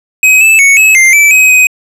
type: tone with pitch steps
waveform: square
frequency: 2532 / 2627 / 2219 / 2578 / 2097 / 2317 / 2531 / 2513 Hz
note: D#7 / E7 / C#7 / E7 / C7 / D7 / D#7 / D#7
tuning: +30 / -7 / +1 / -39 / +3 / -24 / +29 / +17 cents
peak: -3 dBFS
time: 0.23-1.67 s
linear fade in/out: 2 ms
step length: 180 ms
effects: low-pass 12000 Hz 12 dB/octave